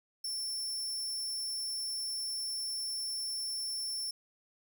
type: tone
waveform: sawtooth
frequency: 5390 Hz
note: E8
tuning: 38 cents sharp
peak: -32 dBFS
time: 0.24-4.11 s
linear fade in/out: 5 ms
effects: none